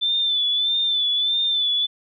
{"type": "tone with vibrato", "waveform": "sine", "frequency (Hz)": 3520, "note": "A7", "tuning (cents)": 0, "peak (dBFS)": -18, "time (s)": [0.01, 1.87], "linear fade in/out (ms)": 20, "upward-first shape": "sine", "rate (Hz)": 1.6, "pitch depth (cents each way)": 51, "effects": []}